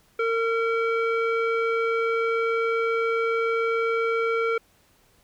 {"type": "tone with low-pass filter", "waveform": "square", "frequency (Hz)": 456.8, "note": "A#4", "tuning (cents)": -35, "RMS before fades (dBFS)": -24, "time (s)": [0.19, 4.58], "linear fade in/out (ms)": 5, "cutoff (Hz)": 1900, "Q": 7.5, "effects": ["pink hiss -61 dBFS RMS until 5.23 s"]}